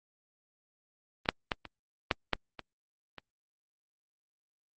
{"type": "clicks", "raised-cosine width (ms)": 0.3, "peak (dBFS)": [-24, -7, -12, -26, -9, -10, -24, -27], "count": 8, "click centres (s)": [1.258, 1.289, 1.518, 1.653, 2.112, 2.333, 2.593, 3.183], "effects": ["Opus 32 kbps"]}